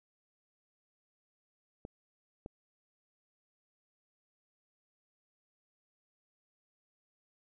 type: clicks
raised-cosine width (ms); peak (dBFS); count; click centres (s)
2; -29; 2; 1.851 / 2.461
effects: none